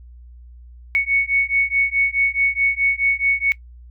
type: beating tone pair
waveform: sine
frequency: 2217 / 2221.7 Hz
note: C#7 / C#7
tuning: 0 / +3 cents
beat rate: 4.7 Hz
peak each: -19 / -19 dBFS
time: 0.95-3.52 s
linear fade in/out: 0 ms
effects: noise-tail reverb RT60 0.1 s tail -20 dB re dry + added 60 Hz sine -39 dBFS peak until 3.9 s